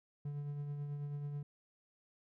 triangle tone with tremolo, 144.8 Hz, D3, 24 cents flat, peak -35 dBFS, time 0.25-1.43 s, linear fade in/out 5 ms, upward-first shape triangle, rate 9.2 Hz, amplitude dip 40%, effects none

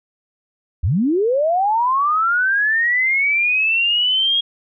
sine linear sweep, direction up, 62.6 to 3290 Hz, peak -14 dBFS, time 0.83-4.41 s, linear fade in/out 10 ms, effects none

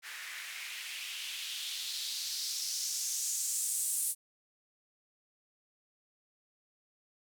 blue noise with band-pass filter sweep, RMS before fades -37 dBFS, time 0.02-4.15 s, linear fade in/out 50 ms, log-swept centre 1700 to 9600 Hz, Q 2.5, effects none

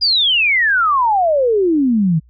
sine exponential sweep, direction down, 4964 to 151.8 Hz, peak -11 dBFS, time 0.01-2.2 s, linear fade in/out 20 ms, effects added 60 Hz sine -45 dBFS peak until 2.29 s

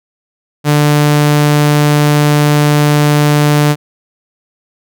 sawtooth tone, 147.9 Hz, D3, 13 cents sharp, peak -3 dBFS, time 0.64-3.76 s, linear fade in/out 50 ms, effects none

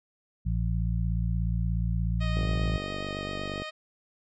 harmonic tone, 56.8 Hz, A#1, 44 cents flat, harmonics 1 / 2 / 3, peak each -27 / -30 / -32 dBFS, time 0.45-2.78 s, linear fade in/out 20 ms
10% pulse tone with vibrato, 622.3 Hz, D#5, in tune, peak -27 dBFS, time 2.2-3.71 s, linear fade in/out 20 ms, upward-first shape triangle, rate 7.4 Hz, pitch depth 12 cents each way
click train, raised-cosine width 2 ms, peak -22 dBFS, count 62, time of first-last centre 2.37-3.62 s, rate 48.8 Hz
effects resampled to 16000 Hz

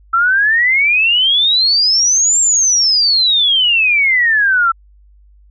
sine exponential two-way sweep, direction up then down, 1324 to 7520 to 1324 Hz, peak -9 dBFS, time 0.13-4.72 s, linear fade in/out 10 ms, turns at 2.4 s, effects added 50 Hz sine -43 dBFS peak until 5.5 s

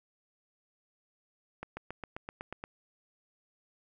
accelerating click train, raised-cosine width 0.5 ms, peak -24 dBFS, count 9, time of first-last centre 1.63-2.639 s, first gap 140 ms, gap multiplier 0.97, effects none

